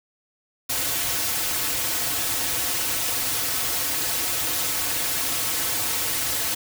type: noise with comb filter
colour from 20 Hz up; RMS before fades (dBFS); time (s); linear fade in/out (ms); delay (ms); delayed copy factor
white; -25; 0.69-6.55; 10; 5; -0.85
effects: none